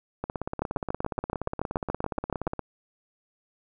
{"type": "two click trains", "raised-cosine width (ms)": 1, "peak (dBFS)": [-13, -16], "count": [14, 41], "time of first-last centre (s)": [[0.62, 2.469], [0.24, 2.593]], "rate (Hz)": [7.03, 17], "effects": []}